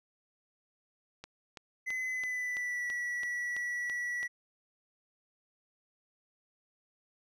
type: click train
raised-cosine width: 0.2 ms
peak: -27 dBFS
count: 10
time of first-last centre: 1.24-4.23 s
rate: 3.01 Hz
type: tone with pitch glide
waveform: triangle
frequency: 2029 to 1944.1 Hz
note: B6 to B6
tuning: +46 to -28 cents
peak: -31 dBFS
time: 1.86-4.28 s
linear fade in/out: 20 ms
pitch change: -74 cents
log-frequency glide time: 2.07-2.9 s
effects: none